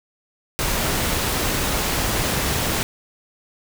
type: noise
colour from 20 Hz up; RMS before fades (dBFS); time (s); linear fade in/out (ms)
pink; -22; 0.59-2.83; 0
effects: none